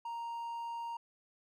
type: tone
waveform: triangle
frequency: 932.3 Hz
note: A#5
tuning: in tune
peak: -36 dBFS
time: 0.05-0.97 s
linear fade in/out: 5 ms
effects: none